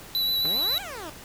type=tone with vibrato; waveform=square; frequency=3951 Hz; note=B7; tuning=in tune; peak=-23 dBFS; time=0.15-0.78 s; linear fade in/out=0 ms; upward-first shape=triangle; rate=7.6 Hz; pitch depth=24 cents each way
type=exponential two-way sweep; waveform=15% pulse; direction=up then down; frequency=130 to 830.6 to 288.5 Hz; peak=-29 dBFS; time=0.44-1.1 s; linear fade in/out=5 ms; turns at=0.81 s
type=clicks; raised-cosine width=0.5 ms; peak=-23 dBFS; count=2; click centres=0.453 / 0.458 s
effects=pink hiss -44 dBFS RMS until 1.24 s